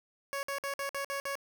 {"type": "tone bursts", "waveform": "15% pulse", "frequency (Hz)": 556, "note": "C#5", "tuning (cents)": 5, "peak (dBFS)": -27, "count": 7, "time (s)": [0.33, 1.354], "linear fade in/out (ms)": 0, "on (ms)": 100, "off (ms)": 54, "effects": []}